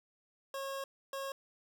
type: tone bursts at uneven times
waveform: 25% pulse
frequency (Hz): 545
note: C#5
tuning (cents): -29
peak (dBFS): -34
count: 2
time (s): 0.54-0.84 / 1.13-1.32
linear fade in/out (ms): 2
effects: none